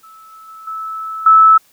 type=tone with level steps; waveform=sine; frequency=1307 Hz; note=E6; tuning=15 cents flat; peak=-38 / -36 / -33 / -22 / -4 dBFS; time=0.03-1.58 s; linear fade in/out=10 ms; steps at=0.32 / 0.48 / 0.67 / 1.26 s; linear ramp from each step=5 ms; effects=white hiss -53 dBFS RMS until 1.72 s